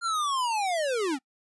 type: linear sweep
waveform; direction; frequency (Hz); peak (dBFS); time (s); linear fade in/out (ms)
square; down; 1406 to 246.9; -26; 0.01-1.19; 50
effects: noise-tail reverb RT60 0.1 s tail -23 dB re dry + resampled to 24000 Hz